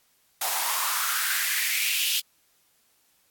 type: noise with high-pass filter sweep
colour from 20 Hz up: white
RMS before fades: -26 dBFS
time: 0.41-2.2 s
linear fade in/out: 5 ms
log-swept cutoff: 750 to 3200 Hz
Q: 4
effects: white hiss -65 dBFS RMS until 3.3 s + AAC 64 kbps